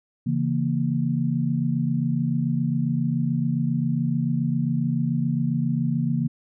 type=chord; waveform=sine; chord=A# diminished; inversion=first; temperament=equal with one note detuned; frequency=137.63 / 164.81 / 233.1 Hz; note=C#3 / E3 / A#3; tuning=-12 / 0 / 0 cents; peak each=-25 dBFS; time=0.26-6.28 s; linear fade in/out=10 ms; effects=none